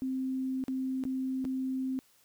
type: tone with dropouts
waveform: sine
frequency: 261.6 Hz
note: C4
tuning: in tune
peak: -30 dBFS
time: 0.02-1.99 s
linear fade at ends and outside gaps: 0 ms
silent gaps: 0.639-0.682 / 1.038-1.052 / 1.444-1.451 s
effects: white hiss -65 dBFS RMS until 2.24 s